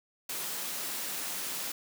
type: high-pass noise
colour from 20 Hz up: white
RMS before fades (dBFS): -36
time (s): 0.29-1.72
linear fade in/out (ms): 5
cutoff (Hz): 150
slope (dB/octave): 24
effects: none